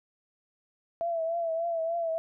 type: tone with vibrato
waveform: sine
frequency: 666 Hz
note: E5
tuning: 18 cents sharp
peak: -27 dBFS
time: 1.01-2.18 s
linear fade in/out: 0 ms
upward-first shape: triangle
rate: 3.4 Hz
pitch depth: 59 cents each way
effects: none